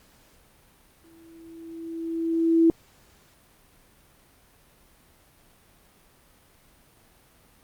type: tone with exponential growth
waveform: sine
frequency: 329.6 Hz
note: E4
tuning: in tune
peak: -13 dBFS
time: 1.04-2.7 s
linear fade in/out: 1 ms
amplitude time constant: 360 ms
effects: pink hiss -58 dBFS RMS until 7.63 s + Opus 48 kbps